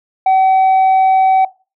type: tone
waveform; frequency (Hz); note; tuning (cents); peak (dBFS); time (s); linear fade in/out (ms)
sine; 761; F#5; +48; -5; 0.26-1.45; 5
effects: noise-tail reverb RT60 0.3 s tail -20 dB re dry + tanh soft clip ceiling -7 dBFS